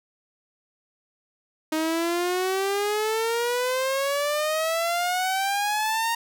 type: exponential sweep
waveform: sawtooth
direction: up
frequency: 311.1 to 932.3 Hz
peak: -19 dBFS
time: 1.72-6.15 s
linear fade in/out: 5 ms
effects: none